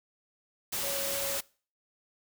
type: tone in noise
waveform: sine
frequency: 555 Hz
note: C#5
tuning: 2 cents sharp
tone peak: -36 dBFS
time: 0.83-1.38 s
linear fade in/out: 10 ms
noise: white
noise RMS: -33 dBFS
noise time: 0.72-1.41 s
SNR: -6 dB
effects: noise-tail reverb RT60 0.4 s tail -23 dB re dry